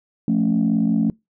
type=chord; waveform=sine; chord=F augmented; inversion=none; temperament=equal; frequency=174.61 / 220 / 277.2 Hz; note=F3 / A3 / C#4; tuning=0 / 0 / 0 cents; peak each=-21 / -17 / -21 dBFS; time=0.28-1.1 s; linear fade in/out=2 ms; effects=noise-tail reverb RT60 0.2 s tail -26 dB re dry + tanh soft clip ceiling -10 dBFS